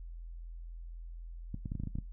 clicks, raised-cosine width 5 ms, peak -25 dBFS, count 9, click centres 1.544 / 1.658 / 1.719 / 1.753 / 1.8 / 1.836 / 1.873 / 1.955 / 1.986 s, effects noise-tail reverb RT60 0.2 s tail -19 dB re dry + added 42 Hz sine -42 dBFS peak until 2.12 s

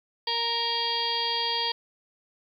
harmonic tone, 466.2 Hz, A#4, in tune, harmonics 1 / 2 / 4 / 5 / 6 / 7 / 8 / 9 / 10, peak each -37 / -31 / -37 / -42 / -40 / -30 / -39 / -38 / -30 dBFS, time 0.27-1.72 s, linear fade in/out 5 ms, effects 10-bit

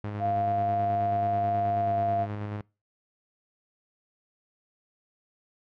sawtooth tone with tremolo, 103.83 Hz, G#2, in tune, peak -27 dBFS, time 0.04-2.61 s, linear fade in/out 0 ms, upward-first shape square, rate 9.3 Hz, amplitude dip 25%
sine tone with pitch glide, 696 to 690 Hz, F5 to F5, -6 to -21 cents, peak -24 dBFS, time 0.19-2.27 s, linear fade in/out 50 ms, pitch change -15 cents, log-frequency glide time 1.76-1.89 s
effects noise-tail reverb RT60 0.3 s tail -25 dB re dry + low-pass 2000 Hz 12 dB/octave

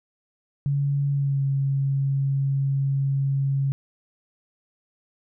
sine tone with pitch glide, 141.1 to 137.4 Hz, C#3 to C#3, +31 to -15 cents, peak -20 dBFS, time 0.66-3.72 s, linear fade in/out 0 ms, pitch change -46 cents, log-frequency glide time 1.11-1.43 s, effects none

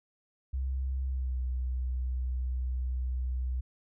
sine tone with pitch glide, 65.7 to 63.02 Hz, C2 to B1, +8 to +36 cents, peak -29 dBFS, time 0.53-3.61 s, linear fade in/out 10 ms, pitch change -72 cents, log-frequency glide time 1.07-1.39 s, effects none

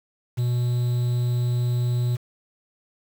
triangle tone with quantisation, 121.9 Hz, B2, 22 cents flat, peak -18 dBFS, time 0.37-2.17 s, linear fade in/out 20 ms, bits 7, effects none

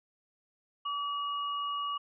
sine tone pair together, 1147 / 2890 Hz, D6 / F#7, -41 / -41 cents, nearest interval octave + major third, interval 1600 cents, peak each -32 / -39 dBFS, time 0.85-1.98 s, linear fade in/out 10 ms, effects none

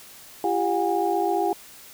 sine tone cluster, 342 / 396.9 / 724 / 812 Hz, F4 / G4 / F#5 / G#5, -36 / +22 / -38 / -39 cents, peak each -26 dBFS, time 0.44-1.53 s, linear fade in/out 2 ms, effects white hiss -46 dBFS RMS until 1.93 s

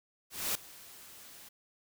white noise with ADSR envelope, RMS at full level -31 dBFS, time 0.3-1.49 s, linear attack 250 ms, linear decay 4 ms, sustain -21 dB, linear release 8 ms, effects none

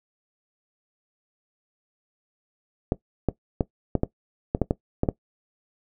clicks, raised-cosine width 2 ms, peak -7 dBFS, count 10, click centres 2.921 / 3.287 / 3.608 / 3.953 / 4.034 / 4.549 / 4.617 / 4.709 / 5.034 / 5.088 s, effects noise-tail reverb RT60 0.1 s tail -18 dB re dry

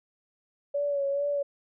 sine tone with vibrato, 566 Hz, C#5, 36 cents sharp, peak -25 dBFS, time 0.74-1.43 s, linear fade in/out 10 ms, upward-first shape sine, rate 2.3 Hz, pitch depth 35 cents each way, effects none

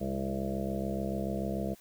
harmonic tone with a mistuned harmonic, 66.9 Hz, C2, 39 cents sharp, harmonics 1 / 2 / 3 / 5 / 6 / 7 / 8 / 9 / 10, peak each -40 / -41 / -34 / -40 / -44 / -42 / -43 / -42 / -40 dBFS, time 0-1.75 s, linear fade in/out 20 ms, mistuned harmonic 5, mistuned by -25 cents, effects white hiss -59 dBFS RMS until 1.8 s

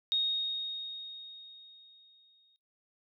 sine tone with exponential decay, 3729 Hz, A#7, in tune, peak -25 dBFS, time 0.12-2.56 s, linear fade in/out 0 ms, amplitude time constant 530 ms, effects noise-tail reverb RT60 0.4 s tail -24 dB re dry

